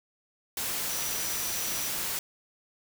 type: tone in noise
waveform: sine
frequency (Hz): 5870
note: F#8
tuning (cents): -15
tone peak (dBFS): -37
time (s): 0.89-1.88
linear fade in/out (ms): 2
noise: white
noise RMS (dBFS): -32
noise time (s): 0.57-2.19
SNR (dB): -8
effects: none